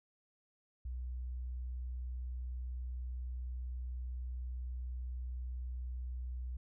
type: tone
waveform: sine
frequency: 62.1 Hz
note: B1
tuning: 10 cents sharp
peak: -38 dBFS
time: 0.85-6.57 s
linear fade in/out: 5 ms
effects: none